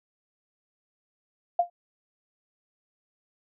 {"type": "tone with exponential decay", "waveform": "sine", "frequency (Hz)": 698.5, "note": "F5", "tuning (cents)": 0, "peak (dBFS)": -15, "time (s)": [1.59, 1.7], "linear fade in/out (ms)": 5, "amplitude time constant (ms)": 22, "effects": []}